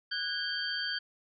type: tone cluster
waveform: sine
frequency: 1478 / 1634 / 3167 / 4588 Hz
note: F#6 / G#6 / G7 / D8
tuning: -2 / -29 / +17 / -41 cents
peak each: -38 / -37 / -37 / -36 dBFS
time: 0.11-0.99 s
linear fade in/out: 10 ms
effects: none